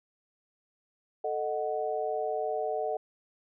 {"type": "chord", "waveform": "sine", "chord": "D# diminished", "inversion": "second", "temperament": "equal with one note detuned", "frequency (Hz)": [440, 617.2, 740], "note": ["A4", "D#5", "F#5"], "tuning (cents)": [0, -14, 0], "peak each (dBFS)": -33, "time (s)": [1.24, 2.97], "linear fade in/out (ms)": 5, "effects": []}